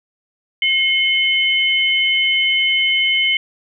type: tone pair together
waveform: sine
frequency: 2155 / 3044 Hz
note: C#7 / F#7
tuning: -49 / +48 cents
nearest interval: tritone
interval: 597 cents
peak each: -16 / -16 dBFS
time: 0.62-3.37 s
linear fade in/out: 2 ms
effects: none